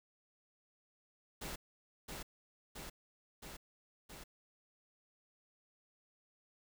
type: noise with echo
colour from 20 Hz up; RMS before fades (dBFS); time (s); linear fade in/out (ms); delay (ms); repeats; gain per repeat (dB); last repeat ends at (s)
pink; -44; 1.41-1.56; 10; 670; 4; -2; 4.24
effects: none